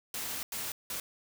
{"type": "noise bursts at uneven times", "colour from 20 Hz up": "white", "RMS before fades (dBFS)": -37, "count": 3, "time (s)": [[0.14, 0.43], [0.52, 0.72], [0.9, 1]], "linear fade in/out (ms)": 2, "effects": []}